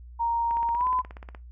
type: tone with pitch glide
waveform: sine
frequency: 932.3 to 1010.8 Hz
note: A#5 to B5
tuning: 0 to +40 cents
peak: -23 dBFS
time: 0.19-1.02 s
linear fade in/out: 20 ms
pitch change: +140 cents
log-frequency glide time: 0.74-0.85 s
type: click train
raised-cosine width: 0.5 ms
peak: -27 dBFS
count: 15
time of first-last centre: 0.51-1.348 s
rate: 16.7 Hz
effects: noise-tail reverb RT60 0.2 s tail -17 dB re dry + added 60 Hz sine -42 dBFS peak until 1.51 s